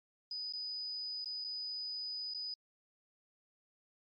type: tone with dropouts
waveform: sine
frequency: 4978 Hz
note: D#8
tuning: in tune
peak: -38 dBFS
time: 0.31-2.54 s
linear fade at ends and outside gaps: 2 ms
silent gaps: 0.525-0.535 / 1.245-1.257 / 1.442-1.446 / 2.338-2.346 s
effects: MP3 32 kbps